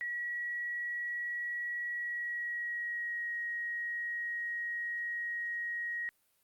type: tone with pitch glide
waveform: sine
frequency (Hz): 1922 to 1890.1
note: B6 to A#6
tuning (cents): -48 to +23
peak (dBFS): -34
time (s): 0.01-6.09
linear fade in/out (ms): 0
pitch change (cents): -29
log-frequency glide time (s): 1.92-3.29
effects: white hiss -73 dBFS RMS until 6.43 s + Opus 48 kbps